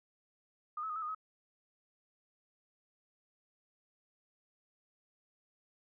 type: tone with pitch steps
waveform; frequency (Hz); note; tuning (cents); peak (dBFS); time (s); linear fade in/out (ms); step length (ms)
sine; 1222 / 1296 / 1235 / 1306 / 1227 / 1277; D#6 / E6 / D#6 / E6 / D#6 / D#6; -32 / -30 / -13 / -17 / -25 / +45; -36; 0.77-1.148; 5; 63
effects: none